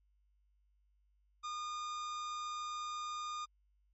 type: tone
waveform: 45% pulse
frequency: 1218 Hz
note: D#6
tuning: 37 cents flat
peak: -39 dBFS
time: 1.43-3.46 s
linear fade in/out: 20 ms
effects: added 50 Hz sine -70 dBFS peak until 3.93 s + MP3 32 kbps